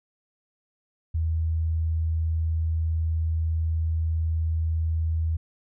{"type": "tone", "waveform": "sine", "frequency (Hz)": 80.8, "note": "E2", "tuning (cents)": -34, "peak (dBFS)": -22, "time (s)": [1.14, 5.37], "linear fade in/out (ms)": 10, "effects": []}